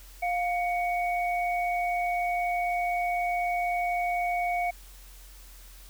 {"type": "tone pair together", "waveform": "sine", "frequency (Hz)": [705, 2238], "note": ["F5", "C#7"], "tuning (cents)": [16, 16], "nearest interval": "octave + minor sixth", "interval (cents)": 2000, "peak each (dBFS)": [-26, -32], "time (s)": [0.22, 4.71], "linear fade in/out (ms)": 10, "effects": ["added 44 Hz sine -47 dBFS peak until 5.89 s", "white hiss -53 dBFS RMS until 5.89 s"]}